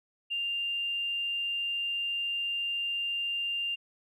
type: tone with tanh clipping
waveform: triangle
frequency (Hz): 2794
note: F7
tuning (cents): 0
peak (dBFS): -29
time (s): 0.3-3.76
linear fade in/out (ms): 20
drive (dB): 3
effects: none